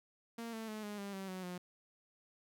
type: tone with pitch steps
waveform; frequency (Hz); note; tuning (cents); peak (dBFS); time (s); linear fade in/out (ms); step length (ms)
sawtooth; 231.2 / 222.9 / 215 / 207.3 / 199.88 / 192.74 / 185.85 / 179.21; A#3 / A3 / A3 / G#3 / G3 / G3 / F#3 / F3; -14 / +23 / -40 / -3 / +34 / -29 / +8 / +45; -38; 0.38-1.58; 5; 150
effects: none